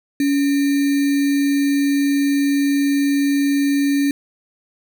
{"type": "tone with sample-and-hold", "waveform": "sine", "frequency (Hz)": 281.5, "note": "C#4", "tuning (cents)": 27, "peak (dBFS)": -14, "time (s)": [0.2, 4.11], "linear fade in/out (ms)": 2, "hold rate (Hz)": 2100, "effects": []}